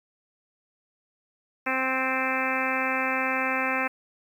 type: harmonic tone with a mistuned harmonic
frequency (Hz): 261.6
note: C4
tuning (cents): 0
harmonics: 1 / 2 / 3 / 4 / 5 / 6 / 7 / 8 / 9 / 10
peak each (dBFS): -33 / -33 / -33 / -33 / -33 / -33 / -33 / -33 / -33 / -33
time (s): 1.66-3.88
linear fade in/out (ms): 10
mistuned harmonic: 7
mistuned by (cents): -17
effects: 9-bit